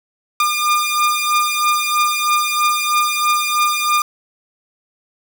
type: beating tone pair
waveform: sawtooth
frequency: 1206 / 1209.1 Hz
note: D6 / D#6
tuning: +46 / -50 cents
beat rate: 3.1 Hz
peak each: -13 / -15 dBFS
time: 0.4-4.02 s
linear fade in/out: 2 ms
effects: none